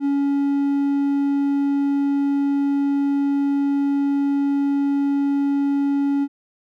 triangle tone, 280.9 Hz, C#4, 23 cents sharp, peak -15 dBFS, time 0-6.28 s, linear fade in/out 50 ms, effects none

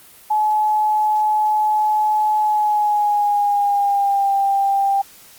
sine tone with pitch glide, 853 to 791.3 Hz, G#5 to G5, +46 to +16 cents, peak -14 dBFS, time 0.3-5.02 s, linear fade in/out 10 ms, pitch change -130 cents, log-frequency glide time 2.39-4.33 s, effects white hiss -45 dBFS RMS until 5.38 s + Opus 32 kbps

